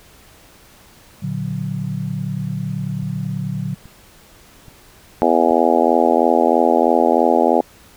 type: chord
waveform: sine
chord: Bb augmented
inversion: none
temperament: equal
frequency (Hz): 116.54 / 146.83 / 185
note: Bb2 / D3 / F#3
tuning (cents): 0 / 0 / 0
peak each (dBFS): -27 / -24 / -25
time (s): 1.22-3.75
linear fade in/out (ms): 10
type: click train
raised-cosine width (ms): 5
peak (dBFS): -28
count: 4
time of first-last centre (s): 3.03-5.509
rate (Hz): 1.21
type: harmonic tone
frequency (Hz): 83.1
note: E2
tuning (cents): +15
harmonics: 3 / 4 / 5 / 6 / 7 / 8 / 9 / 10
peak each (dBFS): -20 / -20 / -20 / -20 / -20 / -20 / -20 / -20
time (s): 5.22-7.61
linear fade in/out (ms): 0
effects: pink hiss -47 dBFS RMS until 7.96 s